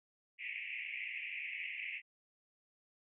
white band-pass noise, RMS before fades -43 dBFS, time 0.38-2.02 s, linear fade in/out 50 ms, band 2000 to 2700 Hz, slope 96 dB/octave, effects none

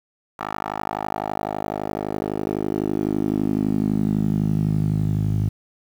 10% pulse tone with band-pass filter sweep, 51.91 Hz, G#1, in tune, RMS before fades -23 dBFS, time 0.39-5.49 s, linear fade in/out 5 ms, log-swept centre 1100 to 110 Hz, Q 2.3, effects 8-bit

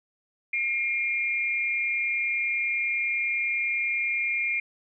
sine tone pair together, 2140 / 2390 Hz, C7 / D7, +38 / +30 cents, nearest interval major second, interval 192 cents, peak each -28 / -26 dBFS, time 0.53-4.6 s, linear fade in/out 5 ms, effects none

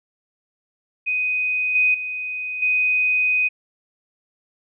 sine tone with level steps, 2500 Hz, D#7, 8 cents sharp, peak -19 / -14 / -25 / -16 dBFS, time 1.06-3.49 s, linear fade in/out 20 ms, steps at 1.75 / 1.94 / 2.62 s, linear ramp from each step 5 ms, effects none

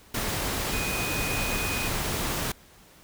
sine tone in noise, 2489 Hz, D#7, in tune, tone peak -32 dBFS, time 0.73-1.88 s, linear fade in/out 5 ms, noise pink, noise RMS -29 dBFS, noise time 0.14-2.52 s, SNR -6 dB, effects pink hiss -54 dBFS RMS until 3.03 s

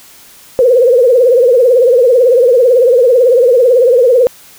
sine tone with vibrato, 493.9 Hz, B4, in tune, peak -4 dBFS, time 0.59-4.27 s, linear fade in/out 0 ms, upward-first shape triangle, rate 18 Hz, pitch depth 150 cents each way, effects white hiss -39 dBFS RMS until 4.58 s

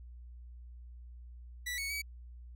sawtooth tone with pitch steps, 1961 / 2218 / 2275 Hz, B6 / C#7 / C#7, -13 / 0 / +44 cents, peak -32 dBFS, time 1.66-2.02 s, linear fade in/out 10 ms, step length 120 ms, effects added 60 Hz sine -47 dBFS peak until 2.55 s

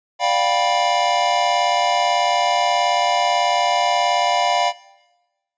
square chord, G dominant seventh, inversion second, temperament just, 588 / 705.6 / 784 / 980 Hz, D5 / F5 / G5 / B5, +2 / +18 / 0 / -14 cents, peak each -25 / -20 / -24 / -23 dBFS, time 0.19-4.73 s, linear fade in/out 50 ms, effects noise-tail reverb RT60 1.0 s tail -18 dB re dry + resampled to 16000 Hz

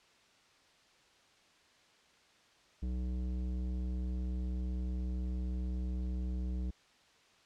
square tone with low-pass filter, 62.1 Hz, B1, 10 cents sharp, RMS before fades -36 dBFS, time 2.82-6.71 s, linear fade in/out 10 ms, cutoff 280 Hz, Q 0.89, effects white hiss -65 dBFS RMS until 7.45 s + low-pass 5000 Hz 12 dB/octave

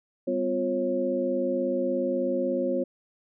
sine tone cluster, 197.5 / 254 / 351.8 / 543 Hz, G3 / B3 / F4 / C#5, +13 / +49 / +13 / -36 cents, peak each -36 / -29 / -30 / -27 dBFS, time 0.27-2.84 s, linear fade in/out 10 ms, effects none

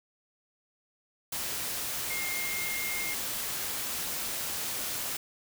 sine tone in noise, 2127 Hz, C7, 28 cents sharp, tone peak -34 dBFS, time 2.1-3.14 s, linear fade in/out 5 ms, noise white, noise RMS -34 dBFS, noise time 1.32-5.17 s, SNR -3 dB, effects none

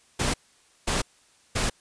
pink noise bursts, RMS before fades -25 dBFS, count 3, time 0.19-1.7 s, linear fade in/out 10 ms, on 150 ms, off 530 ms, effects white hiss -60 dBFS RMS until 1.8 s + resampled to 22050 Hz

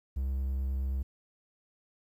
triangle tone with vibrato, 66.6 Hz, C2, 31 cents sharp, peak -27 dBFS, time 0.16-1.03 s, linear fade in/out 10 ms, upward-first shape triangle, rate 9.3 Hz, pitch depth 13 cents each way, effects 11-bit

